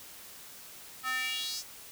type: tone with high-pass filter sweep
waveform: square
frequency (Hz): 256.9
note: C4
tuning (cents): -32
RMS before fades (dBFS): -34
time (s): 1.03-1.64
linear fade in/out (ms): 50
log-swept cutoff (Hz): 1300 to 6000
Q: 3.8
effects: white hiss -49 dBFS RMS until 1.91 s